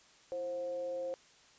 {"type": "tone with frequency modulation", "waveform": "sine", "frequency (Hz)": 529, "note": "C5", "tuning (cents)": 19, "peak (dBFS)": -35, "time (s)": [0.32, 1.14], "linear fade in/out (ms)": 0, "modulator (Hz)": 194, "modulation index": 0.33, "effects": ["white hiss -62 dBFS RMS until 1.58 s", "resampled to 16000 Hz"]}